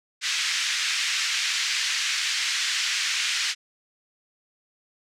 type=band-pass noise; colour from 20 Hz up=pink; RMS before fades=-26 dBFS; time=0.21-3.55 s; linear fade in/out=50 ms; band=1800 to 6700 Hz; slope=24 dB/octave; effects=none